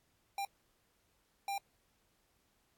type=tone bursts at uneven times; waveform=square; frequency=795 Hz; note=G5; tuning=24 cents sharp; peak=-36 dBFS; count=2; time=0.38-0.45 / 1.48-1.58 s; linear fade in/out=2 ms; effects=pink hiss -75 dBFS RMS until 2.77 s + AAC 64 kbps